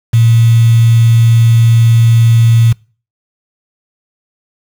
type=tone with quantisation; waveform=sine; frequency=115.3 Hz; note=A#2; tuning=19 cents flat; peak=-4 dBFS; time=0.13-2.73 s; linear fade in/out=10 ms; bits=4; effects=noise-tail reverb RT60 0.4 s tail -26 dB re dry